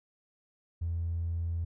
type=tone with tanh clipping; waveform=triangle; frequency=84 Hz; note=E2; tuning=33 cents sharp; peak=-29 dBFS; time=0.81-1.65 s; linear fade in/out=10 ms; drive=1 dB; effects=none